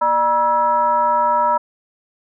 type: tone with frequency modulation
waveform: sine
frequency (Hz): 959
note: A#5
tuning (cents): +49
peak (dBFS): -13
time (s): 0.01-1.58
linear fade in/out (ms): 10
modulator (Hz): 359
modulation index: 0.78
effects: none